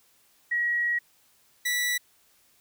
sine / sawtooth tone pair in turn, 1908 / 1958.2 Hz, A#6 / B6, +40 / -15 cents, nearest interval unison, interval 45 cents, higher second, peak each -23 / -21 dBFS, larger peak second, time 0.51-0.99 / 1.65-1.98 s, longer first, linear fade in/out 10 ms, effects white hiss -63 dBFS RMS until 2.6 s

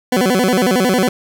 20% pulse tone with vibrato, 216.5 Hz, A3, 28 cents flat, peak -7 dBFS, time 0.12-1.09 s, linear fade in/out 5 ms, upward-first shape square, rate 11 Hz, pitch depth 250 cents each way, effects none

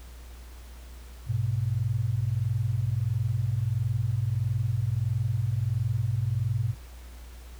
sine tone pair together, 101.96 / 123.47 Hz, G#2 / B2, -31 / 0 cents, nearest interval minor third, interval 331 cents, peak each -27 dBFS, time 1.26-6.75 s, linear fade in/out 50 ms, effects added 60 Hz sine -42 dBFS peak until 7.59 s + pink hiss -53 dBFS RMS until 7.59 s

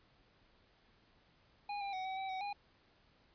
square tone with pitch steps, 819 / 797 / 750 / 760 / 769 / 755 / 815 Hz, G#5 / G5 / F#5 / F#5 / G5 / F#5 / G#5, -24 / +28 / +23 / +46 / -33 / +35 / -33 cents, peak -39 dBFS, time 1.69-2.53 s, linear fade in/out 5 ms, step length 120 ms, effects pink hiss -69 dBFS RMS until 3.34 s + resampled to 11025 Hz

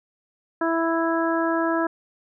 harmonic tone, 330 Hz, E4, 2 cents sharp, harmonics 1 / 2 / 3 / 4 / 5, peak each -23 / -26 / -28 / -29 / -30 dBFS, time 0.61-1.87 s, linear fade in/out 5 ms, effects none

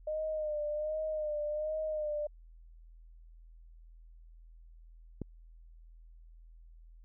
sine tone with vibrato, 610 Hz, D#5, 34 cents flat, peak -32 dBFS, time 0.07-2.27 s, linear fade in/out 5 ms, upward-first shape sine, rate 1.3 Hz, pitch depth 45 cents each way
click, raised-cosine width 3 ms, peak -24 dBFS, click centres 5.217 s
effects added 41 Hz sine -52 dBFS peak until 7.04 s

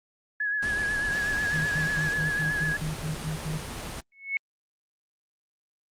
sine tone with vibrato, 1681 Hz, G#6, 20 cents sharp, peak -25 dBFS, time 0.4-2.77 s, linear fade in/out 5 ms, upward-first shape sine, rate 8.1 Hz, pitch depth 37 cents each way
pink noise, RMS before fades -35 dBFS, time 0.62-4.01 s, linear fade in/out 10 ms
sine tone bursts, 155.56 Hz, D#3, in tune, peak -28 dBFS, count 10, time 1.53-3.587 s, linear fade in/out 20 ms, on 140 ms, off 73 ms
sine tone with exponential growth, 2200 Hz, C#7, 14 cents flat, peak -21 dBFS, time 4.12-4.37 s, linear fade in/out 1 ms, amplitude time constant 54 ms
effects low-pass 10000 Hz 12 dB/octave + Opus 32 kbps

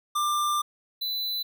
square tone pair in turn, 1189 / 3999 Hz, D6 / B7, +21 / +21 cents, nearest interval octave + major sixth, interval 2100 cents, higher second, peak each -24 / -28 dBFS, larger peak first, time 0.15-0.62 / 1.01-1.43 s, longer first, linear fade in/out 10 ms, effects none

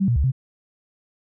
sine tone with pitch steps, 193.3 / 119.9 / 69.5 / 130.9 Hz, G3 / A#2 / C#2 / C3, -24 / +49 / +5 / +1 cents, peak -16 dBFS, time 0-0.32 s, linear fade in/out 20 ms, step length 80 ms, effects none

